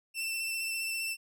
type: tone with vibrato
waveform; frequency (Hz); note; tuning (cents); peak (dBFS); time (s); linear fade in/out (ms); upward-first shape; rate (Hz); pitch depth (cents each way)
sawtooth; 2677; E7; +26; -29; 0.14-1.17; 50; sine; 15; 22
effects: none